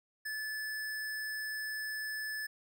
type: tone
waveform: square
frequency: 1734 Hz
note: A6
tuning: 26 cents flat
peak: -37 dBFS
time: 0.25-2.47 s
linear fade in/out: 10 ms
effects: none